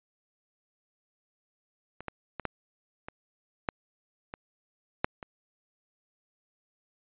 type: clicks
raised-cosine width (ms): 0.5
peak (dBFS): -26 / -19 / -20 / -14 / -24 / -12 / -23 / -9 / -25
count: 9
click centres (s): 2.006 / 2.083 / 2.397 / 2.453 / 3.085 / 3.688 / 4.339 / 5.045 / 5.228
effects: resampled to 8000 Hz